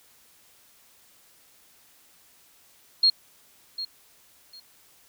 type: tone with echo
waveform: sine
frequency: 4258 Hz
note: C8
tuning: 30 cents sharp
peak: -15 dBFS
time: 3.03-3.1 s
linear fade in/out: 5 ms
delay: 750 ms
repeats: 2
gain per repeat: -14 dB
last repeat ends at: 4.6 s
effects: white hiss -58 dBFS RMS until 5.08 s